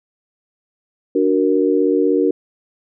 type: chord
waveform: sine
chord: D augmented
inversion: none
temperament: equal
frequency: 293.7 / 370 / 466.2 Hz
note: D4 / F#4 / A#4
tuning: 0 / 0 / 0 cents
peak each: -17 dBFS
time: 1.15-2.31 s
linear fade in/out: 5 ms
effects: none